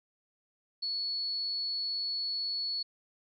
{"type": "tone", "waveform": "sine", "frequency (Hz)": 4402, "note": "C#8", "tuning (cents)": -13, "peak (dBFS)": -31, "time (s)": [0.82, 2.83], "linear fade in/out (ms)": 10, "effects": []}